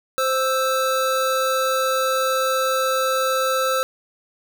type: tone pair together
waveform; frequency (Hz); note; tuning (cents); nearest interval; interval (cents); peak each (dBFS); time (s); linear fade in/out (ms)
square; 523 / 1318; C5 / E6; -1 / -1; octave + major third; 1600; -22; 0.18-3.83; 0
effects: none